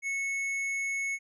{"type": "tone with tanh clipping", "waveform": "sine", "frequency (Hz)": 2200, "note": "C#7", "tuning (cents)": -14, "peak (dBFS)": -31, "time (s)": [0.02, 1.19], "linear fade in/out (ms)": 50, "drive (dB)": 11, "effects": ["low-pass 11000 Hz 12 dB/octave"]}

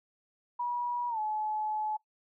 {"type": "tone with pitch glide", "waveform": "sine", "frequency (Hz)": [967, 856.5], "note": ["B5", "A5"], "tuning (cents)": [-37, -47], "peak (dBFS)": -30, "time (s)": [0.59, 1.97], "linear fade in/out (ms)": 10, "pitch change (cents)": -210, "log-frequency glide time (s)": [1.09, 1.19], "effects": ["noise-tail reverb RT60 0.1 s tail -18 dB re dry"]}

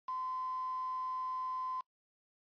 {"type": "tone with quantisation", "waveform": "sine", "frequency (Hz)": 1028, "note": "C6", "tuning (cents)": -31, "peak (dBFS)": -36, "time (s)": [0.08, 1.81], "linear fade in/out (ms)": 5, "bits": 8, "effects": ["noise-tail reverb RT60 0.1 s tail -25 dB re dry", "resampled to 11025 Hz"]}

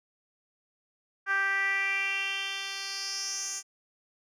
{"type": "tone with band-pass filter sweep", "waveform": "10% pulse", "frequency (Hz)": 392, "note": "G4", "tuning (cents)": 0, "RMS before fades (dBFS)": -31, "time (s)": [1.26, 3.63], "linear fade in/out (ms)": 50, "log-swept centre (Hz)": [1500, 7100], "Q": 4.4, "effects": []}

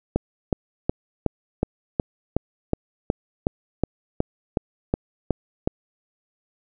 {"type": "click train", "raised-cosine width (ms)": 2, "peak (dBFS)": -6, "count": 16, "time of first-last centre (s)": [0.16, 5.675], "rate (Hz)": 2.72, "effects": []}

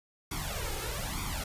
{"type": "noise with flanger", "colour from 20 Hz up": "pink", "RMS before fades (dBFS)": -35, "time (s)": [0.31, 1.44], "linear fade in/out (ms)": 5, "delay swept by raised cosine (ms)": [0.86, 2.36], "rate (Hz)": 1.1, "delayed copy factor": 0.8, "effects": ["resampled to 32000 Hz"]}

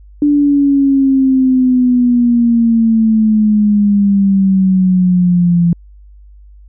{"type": "exponential sweep", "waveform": "sine", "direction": "down", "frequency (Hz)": [293.7, 170], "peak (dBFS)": -7, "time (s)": [0.22, 5.73], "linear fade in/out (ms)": 2, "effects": ["added 50 Hz sine -36 dBFS peak until 6.68 s"]}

